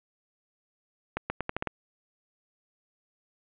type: accelerating click train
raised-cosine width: 0.5 ms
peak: -14 dBFS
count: 7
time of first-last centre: 1.17-1.673 s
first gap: 130 ms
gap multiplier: 0.82
effects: resampled to 8000 Hz + 8-bit